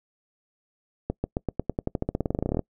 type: accelerating click train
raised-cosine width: 2 ms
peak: -12 dBFS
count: 24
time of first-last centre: 1.1-2.593 s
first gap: 140 ms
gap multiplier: 0.92
effects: noise-tail reverb RT60 0.1 s tail -25 dB re dry